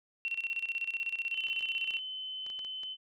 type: tone with tremolo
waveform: sine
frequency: 2725 Hz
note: F7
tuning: 43 cents flat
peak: -30 dBFS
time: 0.25-1.99 s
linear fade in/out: 0 ms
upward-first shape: square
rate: 16 Hz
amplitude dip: 75%
type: tone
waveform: sine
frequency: 3048 Hz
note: G7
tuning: 49 cents flat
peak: -37 dBFS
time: 1.31-2.97 s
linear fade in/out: 50 ms
type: clicks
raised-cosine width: 0.2 ms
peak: -33 dBFS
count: 8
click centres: 1.485 / 1.608 / 1.909 / 2.465 / 2.501 / 2.592 / 2.648 / 2.834 s
effects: none